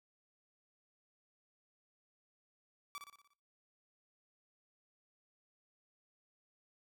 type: tone with echo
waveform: sawtooth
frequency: 1153 Hz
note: D6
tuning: 32 cents flat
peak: -39 dBFS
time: 2.95-2.98 s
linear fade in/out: 0 ms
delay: 59 ms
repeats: 6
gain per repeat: -5 dB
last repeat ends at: 3.334 s
effects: noise-tail reverb RT60 0.6 s tail -26 dB re dry